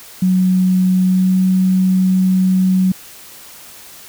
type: tone with pitch glide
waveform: sine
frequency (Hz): 185 to 186.61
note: F#3 to F#3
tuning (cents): 0 to +15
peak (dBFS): -10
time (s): 0.22-2.92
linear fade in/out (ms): 5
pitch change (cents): +15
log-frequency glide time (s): 1.03-1.36
effects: white hiss -38 dBFS RMS until 4.08 s